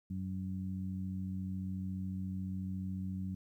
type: harmonic tone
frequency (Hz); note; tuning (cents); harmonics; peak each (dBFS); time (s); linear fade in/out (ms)
94.1; F#2; +30; 1 / 2 / 3; -40 / -38 / -51; 0.1-3.35; 5
effects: 12-bit